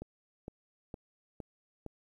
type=click train; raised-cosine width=2 ms; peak=-28 dBFS; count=5; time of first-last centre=0.02-1.863 s; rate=2.17 Hz; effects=11-bit